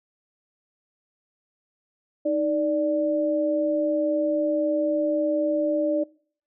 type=tone pair together; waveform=sine; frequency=311.1 / 587.3 Hz; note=D#4 / D5; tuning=0 / 0 cents; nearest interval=major seventh; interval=1100 cents; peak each=-25 / -22 dBFS; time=2.25-6.04 s; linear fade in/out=10 ms; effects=noise-tail reverb RT60 0.5 s tail -24 dB re dry